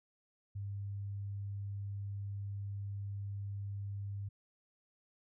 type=tone; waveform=sine; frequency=100 Hz; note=G2; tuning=35 cents sharp; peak=-38 dBFS; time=0.55-4.29 s; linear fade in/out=10 ms; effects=none